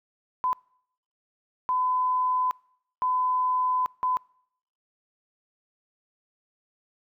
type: tone bursts at uneven times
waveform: sine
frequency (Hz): 1010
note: B5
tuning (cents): +39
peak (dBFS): -22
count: 4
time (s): 0.44-0.53 / 1.69-2.51 / 3.02-3.86 / 4.03-4.17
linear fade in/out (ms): 0
effects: noise-tail reverb RT60 0.7 s tail -26 dB re dry